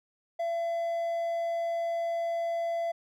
triangle tone, 675 Hz, E5, 41 cents sharp, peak -26 dBFS, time 0.39-2.92 s, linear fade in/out 10 ms, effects none

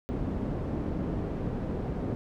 white low-pass noise, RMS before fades -32 dBFS, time 0.09-2.15 s, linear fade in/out 0 ms, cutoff 290 Hz, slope 12 dB/octave, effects none

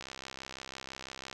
click train, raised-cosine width 0.2 ms, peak -24 dBFS, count 88, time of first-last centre 0.01-1.328 s, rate 66 Hz, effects none

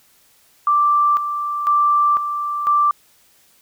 sine tone with tremolo, 1174.7 Hz, D6, in tune, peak -12 dBFS, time 0.67-2.91 s, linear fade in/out 2 ms, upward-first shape square, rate 1 Hz, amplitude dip 60%, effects white hiss -55 dBFS RMS until 3.61 s

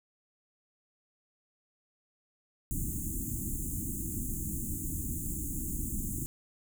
pink band-stop noise, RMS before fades -35 dBFS, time 2.71-6.26 s, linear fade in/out 0 ms, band 340 to 6700 Hz, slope 96 dB/octave, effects none

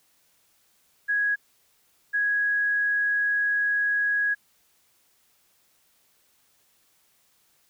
sine tone pair in turn, 1661.2 / 1661.2 Hz, G#6 / G#6, 0 / 0 cents, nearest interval unison, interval 0 cents, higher neither, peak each -21 dBFS, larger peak neither, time 1.08-1.36 / 2.13-4.35 s, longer second, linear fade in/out 20 ms, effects white hiss -65 dBFS RMS until 7.69 s

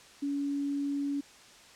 sine tone, 282.9 Hz, C#4, 35 cents sharp, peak -29 dBFS, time 0.22-1.21 s, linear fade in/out 10 ms, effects white hiss -54 dBFS RMS until 1.75 s + low-pass 7000 Hz 12 dB/octave

